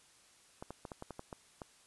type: clicks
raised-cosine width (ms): 1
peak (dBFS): -29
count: 9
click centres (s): 0.625 / 0.706 / 0.852 / 0.918 / 1.024 / 1.107 / 1.194 / 1.328 / 1.618
effects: white hiss -64 dBFS RMS until 1.86 s + resampled to 24000 Hz